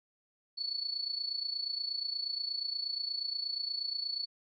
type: tone with amplitude modulation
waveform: sine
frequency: 4435 Hz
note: C#8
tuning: in tune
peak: -30 dBFS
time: 0.57-4.26 s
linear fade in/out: 20 ms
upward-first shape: sine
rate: 28.4 Hz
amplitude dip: 75%
effects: none